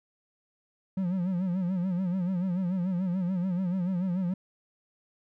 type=tone with vibrato; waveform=triangle; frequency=182.3 Hz; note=F#3; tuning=25 cents flat; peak=-24 dBFS; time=0.97-4.34 s; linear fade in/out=5 ms; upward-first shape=sine; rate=6.9 Hz; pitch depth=98 cents each way; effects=none